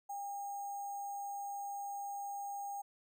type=tone with sample-and-hold; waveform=sine; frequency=803 Hz; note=G5; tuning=41 cents sharp; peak=-39 dBFS; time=0.09-2.82 s; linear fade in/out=10 ms; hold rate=7350 Hz; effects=none